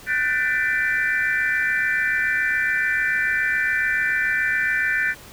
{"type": "tone cluster", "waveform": "sine", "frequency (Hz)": [1474, 1541, 1774, 2002, 2349], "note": ["F#6", "G6", "A6", "B6", "D7"], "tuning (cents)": [-7, -30, 14, 23, 0], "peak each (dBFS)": [-27, -25, -22, -28, -28], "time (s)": [0.06, 5.15], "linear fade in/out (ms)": 50, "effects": ["pink hiss -43 dBFS RMS until 5.32 s"]}